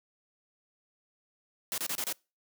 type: noise bursts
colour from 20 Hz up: white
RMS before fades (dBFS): -33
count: 5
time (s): 1.72-2.126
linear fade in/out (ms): 0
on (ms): 58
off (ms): 29
effects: noise-tail reverb RT60 0.3 s tail -26 dB re dry + high-pass 150 Hz 12 dB/octave